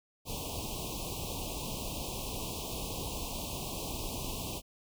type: band-stop noise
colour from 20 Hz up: pink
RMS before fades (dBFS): -38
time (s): 0.25-4.62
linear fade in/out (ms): 50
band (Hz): 1100 to 2500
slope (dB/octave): 96
effects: none